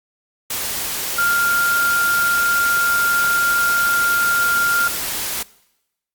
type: tone in noise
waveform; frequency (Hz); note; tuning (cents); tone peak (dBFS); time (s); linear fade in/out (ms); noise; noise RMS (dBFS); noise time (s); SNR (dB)
sine; 1396.9; F6; 0; -15; 1.18-4.88; 5; white; -24; 0.5-5.43; +6
effects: noise-tail reverb RT60 0.9 s tail -21 dB re dry + Opus 48 kbps